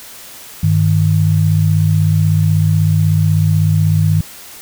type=tone pair together; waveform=sine; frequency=99.36 / 155.56 Hz; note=G2 / D#3; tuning=+24 / 0 cents; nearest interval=minor sixth; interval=776 cents; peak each=-12 dBFS; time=0.63-4.21 s; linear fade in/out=5 ms; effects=white hiss -35 dBFS RMS until 4.61 s